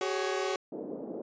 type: chord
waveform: sawtooth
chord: F# suspended second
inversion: none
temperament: equal with one note detuned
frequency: 377.3 / 415.3 / 554.4 Hz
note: F#4 / G#4 / C#5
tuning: +34 / 0 / 0 cents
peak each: -28 / -31 / -32 dBFS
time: 0.01-0.56 s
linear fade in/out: 2 ms
type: band-pass noise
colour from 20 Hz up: pink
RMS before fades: -39 dBFS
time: 0.72-1.22 s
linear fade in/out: 5 ms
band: 250 to 540 Hz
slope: 24 dB/octave
effects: resampled to 16000 Hz